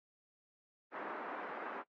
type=band-pass noise; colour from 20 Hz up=white; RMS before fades=-44 dBFS; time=0.91-1.84 s; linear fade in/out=50 ms; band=270 to 1500 Hz; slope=24 dB/octave; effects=noise-tail reverb RT60 0.1 s tail -20 dB re dry + AAC 32 kbps